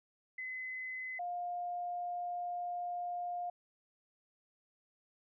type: tone pair in turn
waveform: sine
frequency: 2031 / 706.8 Hz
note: B6 / F5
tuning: +48 / +21 cents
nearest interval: octave + tritone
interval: 1827 cents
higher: first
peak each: -39 / -36 dBFS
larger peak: second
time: 0.38-1.19 / 1.19-3.5 s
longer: second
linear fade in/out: 5 ms
effects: none